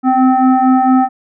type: tone with frequency modulation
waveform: sine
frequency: 256.8 Hz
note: C4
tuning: 32 cents flat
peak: -7 dBFS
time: 0.03-1.09 s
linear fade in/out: 50 ms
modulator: 518 Hz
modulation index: 1.4
effects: none